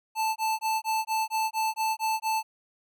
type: tone bursts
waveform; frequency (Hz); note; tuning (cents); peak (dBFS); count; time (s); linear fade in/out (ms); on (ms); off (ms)
square; 880; A5; 0; -25; 10; 0.15-2.43; 50; 210; 20
effects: none